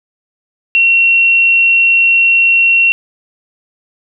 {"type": "tone", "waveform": "sine", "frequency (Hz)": 2729, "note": "F7", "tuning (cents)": -41, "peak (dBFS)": -6, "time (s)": [0.75, 2.92], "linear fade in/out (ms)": 0, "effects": []}